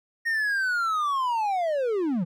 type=linear sweep; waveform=triangle; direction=down; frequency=1864.7 to 156.3 Hz; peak=-21 dBFS; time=0.25-2.25 s; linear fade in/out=20 ms; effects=none